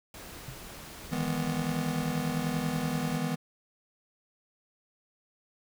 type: noise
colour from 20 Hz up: pink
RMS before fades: -45 dBFS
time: 0.14-3.17 s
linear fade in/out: 2 ms
type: tone with exponential decay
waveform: sine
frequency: 130.81 Hz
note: C3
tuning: in tune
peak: -33 dBFS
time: 0.48-0.6 s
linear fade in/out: 0 ms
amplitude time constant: 25 ms
type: chord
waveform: square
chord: E major seventh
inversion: third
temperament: just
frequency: 154.51 / 164.81 / 206 / 247.2 Hz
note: D#3 / E3 / G#3 / B3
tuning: -12 / 0 / -14 / +2 cents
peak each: -36 / -34 / -38 / -34 dBFS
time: 1.11-3.36 s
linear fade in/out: 20 ms
effects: none